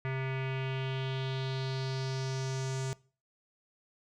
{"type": "tone with low-pass filter sweep", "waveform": "square", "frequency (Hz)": 132.5, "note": "C3", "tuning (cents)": 22, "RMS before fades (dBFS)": -34, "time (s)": [0.05, 2.93], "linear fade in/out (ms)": 0, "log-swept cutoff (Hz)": [2100, 7300], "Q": 3.2, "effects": ["noise-tail reverb RT60 0.4 s tail -22 dB re dry"]}